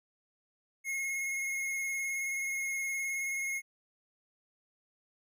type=tone with vibrato; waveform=square; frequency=2161 Hz; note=C#7; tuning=45 cents flat; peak=-33 dBFS; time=0.84-3.62 s; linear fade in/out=50 ms; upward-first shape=sine; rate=19 Hz; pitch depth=20 cents each way; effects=none